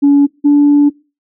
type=tone pair in turn; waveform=sine; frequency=283.9 / 289.5 Hz; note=C#4 / D4; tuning=+41 / -25 cents; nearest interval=unison; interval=34 cents; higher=second; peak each=-3 dBFS; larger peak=neither; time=0.02-0.27 / 0.44-0.9 s; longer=second; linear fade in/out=20 ms; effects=noise-tail reverb RT60 0.3 s tail -23 dB re dry + tanh soft clip ceiling -2 dBFS